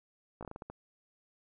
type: slowing click train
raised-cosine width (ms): 1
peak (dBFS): -29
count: 8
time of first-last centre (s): 0.41-0.7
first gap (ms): 17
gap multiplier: 1.29
effects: none